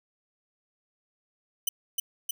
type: tone with echo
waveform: 5% pulse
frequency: 3000 Hz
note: F#7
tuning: 23 cents sharp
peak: -15 dBFS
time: 1.67-1.69 s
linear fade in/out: 5 ms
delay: 310 ms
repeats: 2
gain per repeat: -2 dB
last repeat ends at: 2.31 s
effects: none